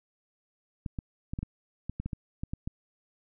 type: clicks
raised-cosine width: 5 ms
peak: -21 dBFS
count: 12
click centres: 0.862 / 0.988 / 1.335 / 1.389 / 1.43 / 1.896 / 2 / 2.06 / 2.132 / 2.435 / 2.535 / 2.675 s
effects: none